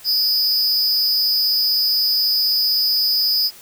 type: tone with amplitude modulation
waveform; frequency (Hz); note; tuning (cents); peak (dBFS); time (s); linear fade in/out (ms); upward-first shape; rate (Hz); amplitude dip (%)
square; 4978; D#8; 0; -12; 0.04-3.51; 50; sine; 285; 85
effects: white hiss -43 dBFS RMS until 3.61 s

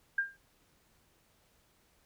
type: tone with exponential decay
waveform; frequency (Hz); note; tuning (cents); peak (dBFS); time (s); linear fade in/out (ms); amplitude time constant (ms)
sine; 1600; G6; +35; -24; 0.18-0.37; 5; 40
effects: pink hiss -69 dBFS RMS until 2.05 s

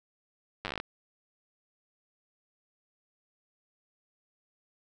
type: slowing click train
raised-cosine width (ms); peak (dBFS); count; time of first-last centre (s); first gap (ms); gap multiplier
0.3; -18; 11; 0.65-0.8; 9; 1.11
effects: none

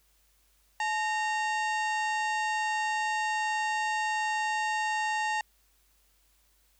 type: harmonic tone with a mistuned harmonic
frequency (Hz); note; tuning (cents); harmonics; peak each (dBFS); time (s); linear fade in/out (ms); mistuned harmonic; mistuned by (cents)
921; A#5; -21; 1 / 2 / 3 / 4 / 5 / 6 / 7 / 8 / 9; -29 / -32 / -38 / -47 / -46 / -50 / -49 / -48 / -53; 0.8-5.41; 2; 1; -120
effects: added 50 Hz sine -68 dBFS peak until 6.79 s + white hiss -68 dBFS RMS until 6.79 s

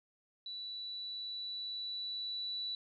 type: tone with level ramp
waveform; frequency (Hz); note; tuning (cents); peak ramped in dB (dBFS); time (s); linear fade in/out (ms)
sine; 3951; B7; 0; -41 to -36; 0.46-2.75; 2
effects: none

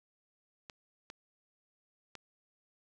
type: clicks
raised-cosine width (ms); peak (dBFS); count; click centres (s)
0.2; -28; 3; 0.698 / 1.101 / 2.153
effects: none

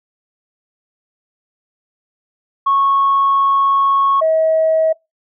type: tone pair in turn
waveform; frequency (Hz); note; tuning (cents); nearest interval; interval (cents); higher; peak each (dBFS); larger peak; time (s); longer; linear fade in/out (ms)
sine; 1101 / 639.5; C#6 / D#5; -12 / +47; major sixth; 941; first; -10; neither; 2.66-4.21 / 4.21-4.93; first; 10
effects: noise-tail reverb RT60 0.2 s tail -23 dB re dry + tanh soft clip ceiling -6 dBFS

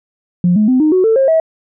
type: tone with pitch steps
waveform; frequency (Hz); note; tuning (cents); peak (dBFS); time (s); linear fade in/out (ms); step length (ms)
sine; 176.9 / 212.8 / 256 / 308 / 370.5 / 445.8 / 536.3 / 645.1; F3 / G#3 / C4 / D#4 / F#4 / A4 / C5 / E5; +23 / +42 / -38 / -17 / +2 / +23 / +43 / -38; -7; 0.44-1.4; 2; 120
effects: tanh soft clip ceiling -3 dBFS

